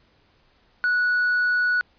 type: tone with quantisation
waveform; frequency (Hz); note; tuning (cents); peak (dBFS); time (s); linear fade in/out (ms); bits
sine; 1470; F#6; -12; -18; 0.84-1.81; 0; 5
effects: pink hiss -61 dBFS RMS until 1.98 s + resampled to 11025 Hz